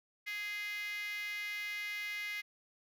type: tone with high-pass filter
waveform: 5% pulse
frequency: 415.2 Hz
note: G#4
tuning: in tune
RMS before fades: -40 dBFS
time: 0.26-2.42 s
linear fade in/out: 20 ms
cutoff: 2000 Hz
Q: 8
effects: none